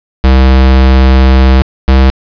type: tone pair in turn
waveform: square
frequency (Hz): 65.41 / 65.94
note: C2 / C2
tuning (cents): 0 / +14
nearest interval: unison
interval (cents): 14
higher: second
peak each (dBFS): -3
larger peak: neither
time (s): 0.24-1.62 / 1.88-2.1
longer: first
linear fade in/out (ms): 0
effects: resampled to 11025 Hz + 7-bit